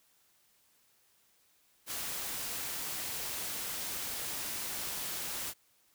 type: noise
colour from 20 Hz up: white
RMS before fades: -38 dBFS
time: 1.86-5.54 s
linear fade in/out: 50 ms
effects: white hiss -69 dBFS RMS until 5.94 s